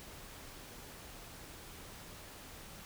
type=silence; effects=pink hiss -51 dBFS RMS until 2.85 s